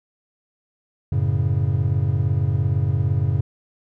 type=chord; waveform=triangle; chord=F# minor; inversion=none; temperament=equal; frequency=92.5 / 110 / 138.59 Hz; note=F#2 / A2 / C#3; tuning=0 / 0 / 0 cents; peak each=-20 dBFS; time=1.12-3.41 s; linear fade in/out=5 ms; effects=none